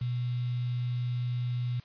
sine tone with quantisation, 122.5 Hz, B2, 14 cents flat, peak -28 dBFS, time 0.01-1.8 s, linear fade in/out 5 ms, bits 8, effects white hiss -58 dBFS RMS until 1.84 s + resampled to 11025 Hz

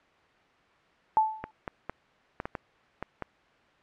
sine tone with exponential decay, 873 Hz, A5, 14 cents flat, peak -16 dBFS, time 1.17-1.51 s, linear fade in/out 0 ms, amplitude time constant 72 ms
clicks, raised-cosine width 0.5 ms, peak -17 dBFS, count 8, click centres 1.44 / 1.678 / 1.896 / 2.401 / 2.455 / 2.552 / 3.026 / 3.223 s
effects white hiss -61 dBFS RMS until 3.82 s + low-pass 2000 Hz 12 dB/octave

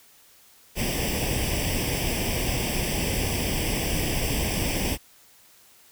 pink noise with comb filter, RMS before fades -26 dBFS, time 0.75-4.98 s, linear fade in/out 50 ms, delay 0.37 ms, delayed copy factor +0.85, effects white hiss -55 dBFS RMS until 5.91 s

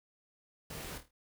pink noise with echo, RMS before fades -44 dBFS, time 0.7-0.98 s, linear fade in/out 5 ms, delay 26 ms, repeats 5, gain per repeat -7 dB, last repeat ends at 1.11 s, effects none

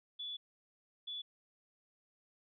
sine tone bursts at uneven times, 3440 Hz, A7, 40 cents flat, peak -40 dBFS, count 2, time 0.19-0.37 / 1.07-1.22 s, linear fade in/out 10 ms, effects none

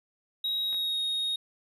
triangle tone with pitch glide, 3811 to 3737 Hz, A#7 to A#7, +38 to +4 cents, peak -26 dBFS, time 0.44-1.36 s, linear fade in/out 5 ms, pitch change -34 cents, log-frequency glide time 0.61-1.01 s
clicks, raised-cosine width 0.3 ms, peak -31 dBFS, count 2, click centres 0.728 / 0.745 s
effects none

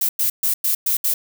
violet noise bursts at uneven times, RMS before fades -19 dBFS, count 6, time 0.01-0.09 / 0.19-0.3 / 0.43-0.54 / 0.64-0.75 / 0.86-0.97 / 1.04-1.14 s, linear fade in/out 5 ms, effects none

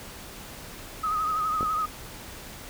sine tone with vibrato, 1259 Hz, D#6, 20 cents sharp, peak -24 dBFS, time 1.03-1.86 s, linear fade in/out 10 ms, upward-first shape triangle, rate 12 Hz, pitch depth 56 cents each way
clicks, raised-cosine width 2 ms, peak -19 dBFS, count 2, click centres 1.609 / 1.63 s
effects pink hiss -42 dBFS RMS until 2.69 s

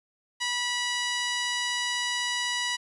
5% pulse tone with band-pass filter, 976 Hz, B5, 21 cents flat, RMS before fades -29 dBFS, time 0.4-2.77 s, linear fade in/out 20 ms, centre 2100 Hz, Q 0.83, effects resampled to 24000 Hz + 9-bit

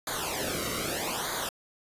pink noise with flanger, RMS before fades -32 dBFS, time 0.07-1.49 s, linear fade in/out 2 ms, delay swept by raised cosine 0.36 to 1.2 ms, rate 0.8 Hz, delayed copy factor -0.85, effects resampled to 32000 Hz

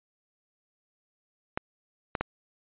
clicks, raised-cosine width 0.5 ms, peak -13 dBFS, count 3, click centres 1.575 / 2.152 / 2.21 s, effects resampled to 8000 Hz

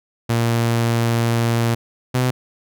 sawtooth tone pair in turn, 116.54 / 126.44 Hz, A#2 / B2, 0 / +41 cents, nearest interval minor second, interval 141 cents, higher second, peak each -12 dBFS, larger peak neither, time 0.29-1.75 / 2.14-2.31 s, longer first, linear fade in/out 10 ms, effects none

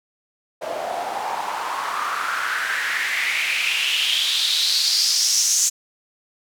white noise with band-pass filter sweep, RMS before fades -22 dBFS, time 0.61-5.7 s, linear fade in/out 20 ms, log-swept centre 600 to 6700 Hz, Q 4.7, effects none

